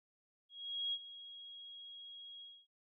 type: tone with ADSR envelope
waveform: sine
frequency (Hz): 3295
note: G#7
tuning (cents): -14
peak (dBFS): -34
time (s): 0.49-2.67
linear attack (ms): 440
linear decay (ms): 51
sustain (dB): -15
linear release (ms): 250
effects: none